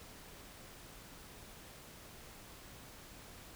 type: silence
effects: pink hiss -54 dBFS RMS until 3.55 s